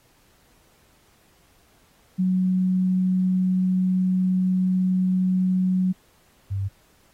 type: tone pair in turn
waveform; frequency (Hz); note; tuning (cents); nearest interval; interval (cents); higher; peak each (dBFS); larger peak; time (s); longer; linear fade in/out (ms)
sine; 185 / 98; F#3 / G2; 0 / 0; major seventh; 1100; first; -18 / -23; first; 2.18-5.93 / 6.5-6.69; first; 20
effects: pink hiss -60 dBFS RMS until 7.13 s + AAC 48 kbps